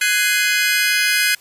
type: chord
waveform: sawtooth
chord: Ab dominant seventh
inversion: third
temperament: just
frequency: 1495.1 / 1661.2 / 2077 / 2492 Hz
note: Gb6 / Ab6 / C7 / Eb7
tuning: +18 / 0 / -13 / +2 cents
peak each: -17 dBFS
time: 0.01-1.35 s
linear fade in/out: 5 ms
effects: white hiss -48 dBFS RMS until 1.4 s + resampled to 32000 Hz